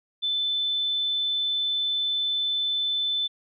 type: tone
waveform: sine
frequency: 3520 Hz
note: A7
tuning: in tune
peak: -23 dBFS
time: 0.22-3.28 s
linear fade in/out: 20 ms
effects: none